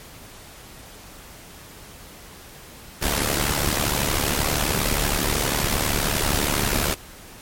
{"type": "noise with amplitude modulation", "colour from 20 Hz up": "pink", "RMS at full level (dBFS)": -19, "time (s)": [3.01, 6.95], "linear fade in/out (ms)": 20, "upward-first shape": "sine", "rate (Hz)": 72.6, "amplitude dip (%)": 75, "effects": ["pink hiss -43 dBFS RMS until 7.41 s", "MP3 64 kbps"]}